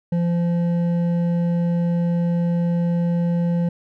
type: tone with hard clipping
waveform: sine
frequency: 171.9 Hz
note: F3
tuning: 27 cents flat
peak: -19 dBFS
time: 0.12-3.69 s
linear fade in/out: 5 ms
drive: 7 dB
effects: none